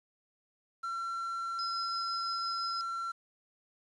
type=tone; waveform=triangle; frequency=1358 Hz; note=F6; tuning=49 cents flat; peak=-32 dBFS; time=0.83-3.12 s; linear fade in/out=10 ms
type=tone with tremolo; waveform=sine; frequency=5070 Hz; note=D#8; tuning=32 cents sharp; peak=-35 dBFS; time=1.59-2.81 s; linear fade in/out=0 ms; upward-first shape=triangle; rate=5.9 Hz; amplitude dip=30%
effects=resampled to 22050 Hz + 10-bit